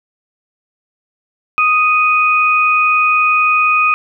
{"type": "tone pair together", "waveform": "sine", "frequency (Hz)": [1245.6, 2489], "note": ["D#6", "D#7"], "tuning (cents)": [2, 0], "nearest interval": "octave", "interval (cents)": 1198, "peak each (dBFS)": -12, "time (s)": [1.58, 3.94], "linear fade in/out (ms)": 0, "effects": []}